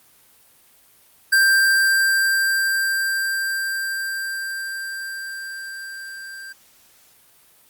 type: tone with level ramp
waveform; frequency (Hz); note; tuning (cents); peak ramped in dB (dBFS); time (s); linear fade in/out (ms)
square; 1578; G6; +11; -13 to -35; 1.32-6.53; 10
effects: white hiss -54 dBFS RMS until 7.69 s + Opus 32 kbps